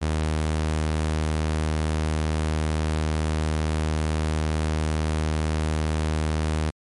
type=tone; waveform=sawtooth; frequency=77.78 Hz; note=D#2; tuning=in tune; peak=-18 dBFS; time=0.01-6.71 s; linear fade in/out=20 ms; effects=MP3 48 kbps